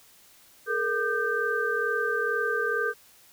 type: tone cluster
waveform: sine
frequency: 425.2 / 467.4 / 1208 / 1561 Hz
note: G#4 / A#4 / D6 / G6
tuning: +41 / +5 / +48 / -8 cents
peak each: -31 / -30 / -33 / -27 dBFS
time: 0.66-2.94 s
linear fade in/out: 50 ms
effects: white hiss -56 dBFS RMS until 3.32 s